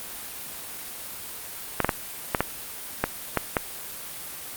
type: clicks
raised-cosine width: 0.5 ms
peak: -5 dBFS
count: 8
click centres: 1.803 / 1.846 / 1.892 / 2.348 / 2.406 / 3.04 / 3.373 / 3.568 s
effects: white hiss -37 dBFS RMS until 4.56 s + Opus 32 kbps